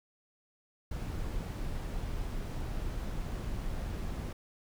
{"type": "noise", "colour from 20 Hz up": "brown", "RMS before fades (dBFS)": -36, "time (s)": [0.91, 4.33], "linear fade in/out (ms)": 5, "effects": []}